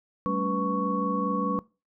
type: tone cluster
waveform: sine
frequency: 194.3 / 219.1 / 281.5 / 493.7 / 1112 Hz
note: G3 / A3 / C#4 / B4 / C#6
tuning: -15 / -7 / +27 / -1 / +5 cents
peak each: -30 / -34 / -32 / -32 / -28 dBFS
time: 0.26-1.59 s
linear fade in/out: 0 ms
effects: noise-tail reverb RT60 0.3 s tail -23 dB re dry

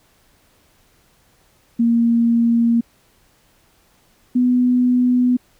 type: tone pair in turn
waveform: sine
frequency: 233.1 / 248.3 Hz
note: A#3 / B3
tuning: 0 / +9 cents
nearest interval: minor second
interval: 109 cents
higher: second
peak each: -12 dBFS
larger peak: neither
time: 1.79-2.81 / 4.35-5.37 s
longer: neither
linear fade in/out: 10 ms
effects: pink hiss -57 dBFS RMS until 5.59 s

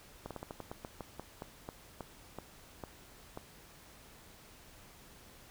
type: slowing click train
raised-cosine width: 1 ms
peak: -27 dBFS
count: 16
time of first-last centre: 0.26-3.374 s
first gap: 47 ms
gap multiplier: 1.19
effects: pink hiss -57 dBFS RMS until 5.5 s

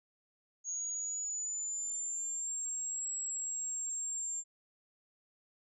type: linear two-way sweep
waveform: sine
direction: up then down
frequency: 6630 to 7700 to 7350 Hz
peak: -35 dBFS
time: 0.64-4.44 s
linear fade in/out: 50 ms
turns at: 3.14 s
effects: none

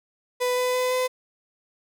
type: tone with pitch steps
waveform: 35% pulse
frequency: 497.5 / 501 / 504.4 / 508 Hz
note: B4 / B4 / B4 / B4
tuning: +13 / +25 / +36 / +49 cents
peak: -20 dBFS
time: 0.4-1.08 s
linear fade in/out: 20 ms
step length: 170 ms
effects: none

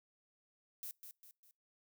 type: noise with echo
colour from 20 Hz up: violet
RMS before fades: -45 dBFS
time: 0.83-0.91 s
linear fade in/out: 0 ms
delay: 200 ms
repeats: 3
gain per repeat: -7 dB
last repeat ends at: 1.51 s
effects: noise-tail reverb RT60 0.3 s tail -26 dB re dry

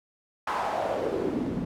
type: noise with band-pass filter sweep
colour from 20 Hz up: pink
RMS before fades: -29 dBFS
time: 0.47-1.65 s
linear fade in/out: 5 ms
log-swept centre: 1100 to 200 Hz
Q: 3.1
effects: none

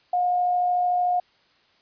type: tone with amplitude modulation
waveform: sine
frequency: 717 Hz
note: F5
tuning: 45 cents sharp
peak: -18 dBFS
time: 0.13-1.2 s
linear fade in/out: 5 ms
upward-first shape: sine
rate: 53.4 Hz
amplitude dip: 25%
effects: white hiss -61 dBFS RMS until 1.81 s + resampled to 11025 Hz

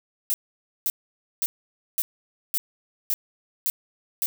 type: noise bursts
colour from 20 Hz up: violet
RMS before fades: -24 dBFS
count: 8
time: 0.3-4.26 s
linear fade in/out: 0 ms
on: 40 ms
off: 520 ms
effects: none

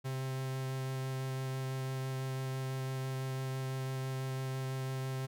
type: tone with vibrato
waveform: 45% pulse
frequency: 131.9 Hz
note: C3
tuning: 14 cents sharp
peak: -35 dBFS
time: 0.04-5.27 s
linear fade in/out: 20 ms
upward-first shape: sine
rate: 6 Hz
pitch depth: 9 cents each way
effects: none

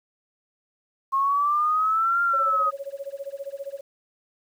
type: exponential two-way sweep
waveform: sine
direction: up then down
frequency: 1074 to 1396.9 to 1245 Hz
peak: -19 dBFS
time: 1.12-2.71 s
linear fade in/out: 20 ms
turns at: 2.22 s
type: tone with tremolo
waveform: sine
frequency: 555 Hz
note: C#5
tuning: 2 cents sharp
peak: -28 dBFS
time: 2.33-3.81 s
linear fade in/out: 10 ms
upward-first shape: sine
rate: 15 Hz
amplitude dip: 95%
effects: 9-bit

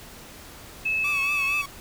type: tone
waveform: sine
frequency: 2600 Hz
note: E7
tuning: 24 cents flat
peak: -22 dBFS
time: 0.85-1.62 s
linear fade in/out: 10 ms
type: tone with vibrato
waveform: sawtooth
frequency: 1139 Hz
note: C#6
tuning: 47 cents sharp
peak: -28 dBFS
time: 1.04-1.66 s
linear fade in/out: 5 ms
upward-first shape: triangle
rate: 4.3 Hz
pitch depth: 76 cents each way
effects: pink hiss -44 dBFS RMS until 1.8 s

